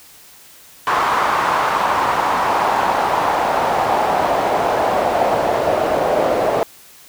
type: noise with band-pass filter sweep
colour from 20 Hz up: pink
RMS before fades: -17 dBFS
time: 0.87-6.63 s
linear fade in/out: 0 ms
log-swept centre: 1100 to 580 Hz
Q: 2.7
effects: white hiss -44 dBFS RMS until 7.08 s